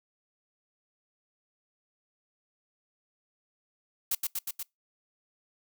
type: noise with echo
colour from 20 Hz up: blue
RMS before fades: -28 dBFS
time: 4.11-4.15 s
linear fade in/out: 5 ms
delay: 120 ms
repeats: 4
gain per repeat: -2 dB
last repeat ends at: 4.63 s
effects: noise-tail reverb RT60 0.2 s tail -26 dB re dry